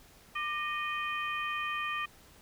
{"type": "harmonic tone with a mistuned harmonic", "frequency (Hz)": 619, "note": "D#5", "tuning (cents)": -9, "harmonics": [2, 3, 4, 5], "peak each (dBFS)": [-35, -38, -37, -43], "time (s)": [0.35, 2.06], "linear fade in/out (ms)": 10, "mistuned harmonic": 2, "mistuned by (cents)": -67, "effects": ["pink hiss -58 dBFS RMS until 2.41 s"]}